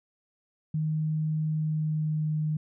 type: tone with pitch glide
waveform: sine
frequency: 155.56 to 153.86 Hz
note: D#3 to D#3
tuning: 0 to -19 cents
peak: -25 dBFS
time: 0.74-2.57 s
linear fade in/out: 5 ms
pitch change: -19 cents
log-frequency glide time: 1.46-2.39 s
effects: none